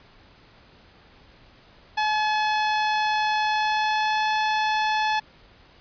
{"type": "tone with pitch glide", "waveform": "sawtooth", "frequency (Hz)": [855, 860.9], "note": ["A5", "A5"], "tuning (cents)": [-50, -38], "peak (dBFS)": -17, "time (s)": [1.97, 5.2], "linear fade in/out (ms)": 10, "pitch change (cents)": 12, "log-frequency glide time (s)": [3.42, 4.29], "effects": ["pink hiss -53 dBFS RMS until 5.8 s", "resampled to 11025 Hz"]}